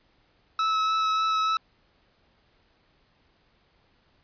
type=tone with vibrato; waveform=45% pulse; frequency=1300 Hz; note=E6; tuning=24 cents flat; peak=-22 dBFS; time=0.59-1.57 s; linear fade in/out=2 ms; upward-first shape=sine; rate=3.4 Hz; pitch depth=11 cents each way; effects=pink hiss -65 dBFS RMS until 4.23 s + resampled to 11025 Hz